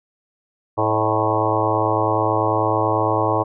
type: harmonic tone with a mistuned harmonic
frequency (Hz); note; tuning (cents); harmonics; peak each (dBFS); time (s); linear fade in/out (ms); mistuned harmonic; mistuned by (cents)
109.1; A2; -14; 1 / 3 / 4 / 5 / 6 / 7 / 8 / 9 / 10; -25 / -25 / -25 / -25 / -25 / -25 / -25 / -25 / -25; 0.77-3.44; 20; 6; -47
effects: none